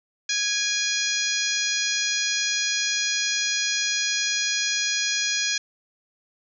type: harmonic tone with a mistuned harmonic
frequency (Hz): 830.6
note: G#5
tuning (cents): 0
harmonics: 2 / 3 / 4 / 5 / 6 / 7 / 8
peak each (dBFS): -30 / -30 / -30 / -30 / -30 / -30 / -30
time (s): 0.29-5.58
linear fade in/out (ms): 5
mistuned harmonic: 3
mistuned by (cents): -35
effects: none